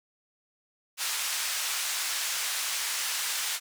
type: band-pass noise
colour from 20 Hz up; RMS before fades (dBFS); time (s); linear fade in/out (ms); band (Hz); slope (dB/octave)
white; -31; 0.97-3.6; 50; 1100 to 8800; 12
effects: none